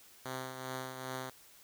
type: tone with tremolo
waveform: 5% pulse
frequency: 130 Hz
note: C3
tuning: 11 cents flat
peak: -26 dBFS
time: 0.25-1.3 s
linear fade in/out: 5 ms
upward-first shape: triangle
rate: 2.5 Hz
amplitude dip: 55%
effects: white hiss -59 dBFS RMS until 1.63 s